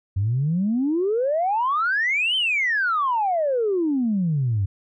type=exponential two-way sweep; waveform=sine; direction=up then down; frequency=92.5 to 3150 to 92.5 Hz; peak=-18 dBFS; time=0.16-4.66 s; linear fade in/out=10 ms; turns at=2.36 s; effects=tanh soft clip ceiling -14 dBFS